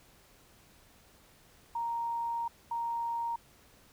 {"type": "tone bursts at uneven times", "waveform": "sine", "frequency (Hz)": 932.3, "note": "A#5", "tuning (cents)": 0, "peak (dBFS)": -31, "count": 2, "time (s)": [[1.75, 2.48], [2.71, 3.36]], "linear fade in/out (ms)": 5, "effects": ["pink hiss -61 dBFS RMS until 3.92 s"]}